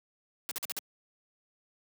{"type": "noise bursts", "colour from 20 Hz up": "white", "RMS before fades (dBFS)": -35, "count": 5, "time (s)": [0.49, 0.789], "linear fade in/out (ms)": 0, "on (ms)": 23, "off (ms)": 46, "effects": ["high-pass 150 Hz 12 dB/octave"]}